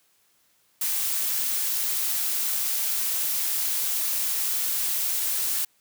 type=noise; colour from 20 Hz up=blue; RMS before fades=-26 dBFS; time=0.81-5.65 s; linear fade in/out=5 ms; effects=white hiss -65 dBFS RMS until 5.8 s + high-pass 60 Hz 12 dB/octave